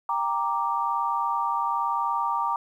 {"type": "chord", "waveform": "sine", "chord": "G minor", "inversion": "none", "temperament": "equal with one note detuned", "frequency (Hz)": [791.3, 932.3, 1174.7], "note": ["G5", "Bb5", "D6"], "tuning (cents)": [16, 0, 0], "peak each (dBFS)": [-31, -26, -27], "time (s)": [0.09, 2.56], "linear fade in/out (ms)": 2, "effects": ["10-bit"]}